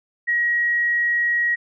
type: tone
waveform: sine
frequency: 1900 Hz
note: A#6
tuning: 33 cents sharp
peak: -17 dBFS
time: 0.27-1.56 s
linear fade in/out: 20 ms
effects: none